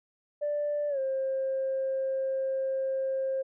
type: tone with pitch glide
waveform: sine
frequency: 587.3 to 532.4 Hz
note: D5 to C5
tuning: 0 to +30 cents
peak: -26 dBFS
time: 0.41-3.43 s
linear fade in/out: 20 ms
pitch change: -170 cents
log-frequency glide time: 0.89-0.99 s
effects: tanh soft clip ceiling -23 dBFS